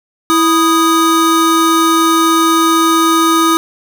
square tone pair together, 329.1 / 1244.5 Hz, E4 / D#6, -3 / 0 cents, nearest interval octave + major seventh, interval 2303 cents, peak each -12 dBFS, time 0.3-3.57 s, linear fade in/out 0 ms, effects none

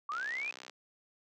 sine linear sweep, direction up, 1108.7 to 2556 Hz, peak -34 dBFS, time 0.09-0.51 s, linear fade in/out 2 ms
click train, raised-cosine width 0.2 ms, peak -28 dBFS, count 38, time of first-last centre 0.12-0.696 s, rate 64.2 Hz
effects high-pass 300 Hz 12 dB/octave

